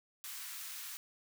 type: high-pass noise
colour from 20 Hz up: white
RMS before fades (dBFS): -45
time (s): 0.24-0.97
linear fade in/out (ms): 0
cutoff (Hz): 1100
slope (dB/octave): 24
effects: none